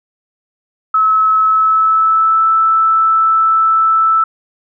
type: tone with pitch glide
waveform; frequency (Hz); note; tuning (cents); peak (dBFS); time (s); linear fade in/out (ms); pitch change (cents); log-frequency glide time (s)
sine; 1294 to 1318.1; E6 to E6; -32 to -1; -8; 0.94-4.24; 5; +31; 1.41-2.46
effects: none